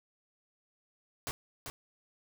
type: noise with echo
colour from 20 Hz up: pink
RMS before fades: -37 dBFS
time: 1.27-1.31 s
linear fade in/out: 0 ms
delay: 390 ms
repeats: 1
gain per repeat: -5 dB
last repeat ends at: 1.7 s
effects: none